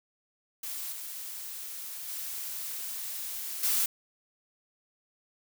blue noise with level steps, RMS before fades -37 / -40 / -37 / -27 dBFS, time 0.63-3.86 s, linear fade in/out 5 ms, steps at 0.92 / 2.08 / 3.63 s, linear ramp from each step 5 ms, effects none

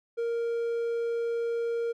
triangle tone, 466.2 Hz, A#4, in tune, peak -25 dBFS, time 0.17-1.93 s, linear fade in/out 20 ms, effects none

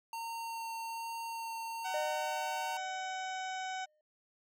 square tone with vibrato, 914 Hz, A#5, 34 cents flat, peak -39 dBFS, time 0.13-2.77 s, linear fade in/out 2 ms, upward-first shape sine, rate 1.2 Hz, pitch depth 8 cents each way
harmonic tone, 752 Hz, F#5, 28 cents sharp, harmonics 1 / 2 / 3 / 4 / 5 / 7 / 8 / 9 / 10, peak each -38 / -44 / -48 / -50 / -52 / -55 / -56 / -57 / -58 dBFS, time 1.84-3.86 s, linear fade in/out 20 ms
triangle tone with exponential decay, 610 Hz, D#5, 34 cents flat, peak -31 dBFS, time 1.94-4.01 s, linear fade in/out 2 ms, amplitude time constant 450 ms
effects none

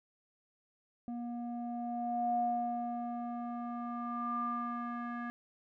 square tone with low-pass filter sweep, 238.8 Hz, A#3, 42 cents sharp, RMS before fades -37 dBFS, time 1.08-5.3 s, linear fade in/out 0 ms, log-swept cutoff 520 to 1500 Hz, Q 9.9, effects none

